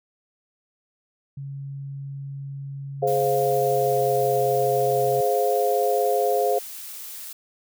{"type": "tone with pitch glide", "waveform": "sine", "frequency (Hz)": [138.59, 132.1], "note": ["C#3", "C3"], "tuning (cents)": [0, 17], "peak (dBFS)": -31, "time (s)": [1.37, 5.21], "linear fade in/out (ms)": 5, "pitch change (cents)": -83, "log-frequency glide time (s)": [3.3, 4.16]}
{"type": "chord", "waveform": "sine", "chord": "F minor", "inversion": "first", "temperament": "just", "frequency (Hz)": [419.1, 523.8, 698.5], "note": ["Ab4", "C5", "F5"], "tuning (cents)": [16, 2, 0], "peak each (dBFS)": -23, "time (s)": [3.02, 6.59], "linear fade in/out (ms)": 10}
{"type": "noise", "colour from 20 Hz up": "blue", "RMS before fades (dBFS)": -37, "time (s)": [3.07, 7.33], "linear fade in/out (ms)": 5}
{"effects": []}